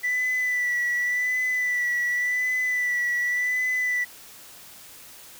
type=tone with vibrato; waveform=sine; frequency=1975.5 Hz; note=B6; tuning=in tune; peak=-20 dBFS; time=0.03-4.05 s; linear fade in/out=20 ms; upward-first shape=sine; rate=0.89 Hz; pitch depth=30 cents each way; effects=tanh soft clip ceiling -20 dBFS + white hiss -46 dBFS RMS until 5.39 s